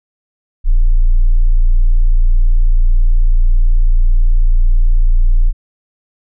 sine tone, 29.14 Hz, A#0, in tune, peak -4 dBFS, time 0.64-5.53 s, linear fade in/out 50 ms, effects tanh soft clip ceiling -3 dBFS

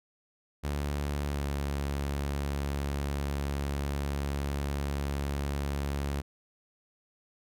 sawtooth tone with pitch glide, 72.1 to 70.62 Hz, D2 to C#2, -31 to +33 cents, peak -26 dBFS, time 0.63-6.22 s, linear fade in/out 20 ms, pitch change -36 cents, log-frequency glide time 1.31-1.41 s, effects none

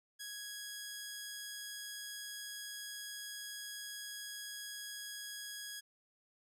10% pulse tone, 1661.2 Hz, G#6, in tune, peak -35 dBFS, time 0.19-5.81 s, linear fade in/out 20 ms, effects none

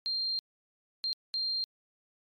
sine tone bursts at uneven times, 4186 Hz, C8, in tune, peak -29 dBFS, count 3, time 0.06-0.39 / 1.04-1.13 / 1.34-1.64 s, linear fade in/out 0 ms, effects MP3 96 kbps

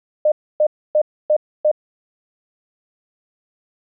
sine tone bursts, 607 Hz, D#5, 43 cents flat, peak -11 dBFS, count 5, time 0.25-1.715 s, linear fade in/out 5 ms, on 69 ms, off 280 ms, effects none

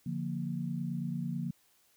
sine chord, Bb major, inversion first, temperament just, 145.68 / 174.81 / 233.1 Hz, D3 / F3 / Bb3, -14 / +2 / 0 cents, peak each -37 / -36 / -38 dBFS, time 0.06-1.51 s, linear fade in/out 5 ms, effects white hiss -68 dBFS RMS until 1.96 s

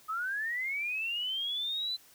sine linear sweep, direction up, 1244.5 to 4056 Hz, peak -31 dBFS, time 0.08-1.97 s, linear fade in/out 20 ms, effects white hiss -59 dBFS RMS until 2.14 s

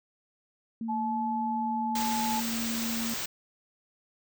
sine tone with pitch glide, 227.1 to 230.1 Hz, A#3 to A#3, -45 to -22 cents, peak -31 dBFS, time 0.81-3.14 s, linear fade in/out 2 ms, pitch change +23 cents, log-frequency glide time 1-1.16 s
sine tone, 863 Hz, A5, 34 cents flat, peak -29 dBFS, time 0.88-2.41 s, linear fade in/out 20 ms
white band-stop noise, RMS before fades -34 dBFS, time 1.95-3.26 s, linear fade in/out 5 ms, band 8700 to 14000 Hz, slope 96 dB/octave
effects none

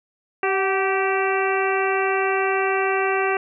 harmonic tone with a mistuned harmonic, 387.6 Hz, G4, 20 cents flat, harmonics 1 / 2 / 3 / 4 / 5 / 6 / 7, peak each -22 / -25 / -27 / -28 / -29 / -30 / -30 dBFS, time 0.43-3.37 s, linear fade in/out 2 ms, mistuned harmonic 2, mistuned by -42 cents, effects none

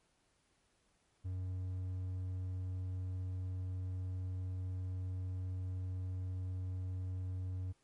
triangle tone, 92.4 Hz, F#2, 2 cents flat, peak -35 dBFS, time 1.24-7.73 s, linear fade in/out 20 ms, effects pink hiss -75 dBFS RMS until 7.83 s + MP3 48 kbps

